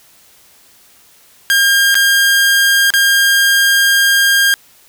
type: tone with dropouts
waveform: sawtooth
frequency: 1610 Hz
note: G6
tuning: 46 cents sharp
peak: -5 dBFS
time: 1.5-4.54 s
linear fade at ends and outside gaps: 0 ms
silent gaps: 1.944-1.953 / 2.904-2.938 s
effects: white hiss -47 dBFS RMS until 4.88 s